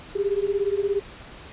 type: beating tone pair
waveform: sine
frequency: 392 / 409 Hz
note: G4 / G#4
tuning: 0 / -26 cents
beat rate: 17 Hz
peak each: -24 dBFS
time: 0.15-1 s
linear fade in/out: 10 ms
effects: pink hiss -43 dBFS RMS until 1.52 s + resampled to 8000 Hz